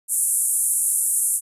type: band-pass noise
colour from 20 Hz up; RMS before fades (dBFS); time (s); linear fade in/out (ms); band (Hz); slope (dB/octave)
white; -21; 0.08-1.41; 50; 8400 to 11000; 48
effects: resampled to 32000 Hz